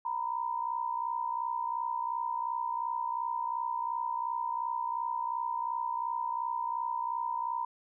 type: tone pair together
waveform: sine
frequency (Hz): 932.3 / 995.1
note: A#5 / B5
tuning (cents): 0 / +13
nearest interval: minor second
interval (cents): 113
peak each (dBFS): -33 / -34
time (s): 0.05-7.65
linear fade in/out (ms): 5
effects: none